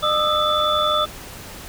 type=tone cluster; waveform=sine; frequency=606 / 1221 / 1312 / 3482 Hz; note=D#5 / D#6 / E6 / A7; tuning=-46 / -33 / -9 / -19 cents; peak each=-22 dBFS; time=0.02-1.06 s; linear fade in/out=20 ms; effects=pink hiss -37 dBFS RMS until 1.68 s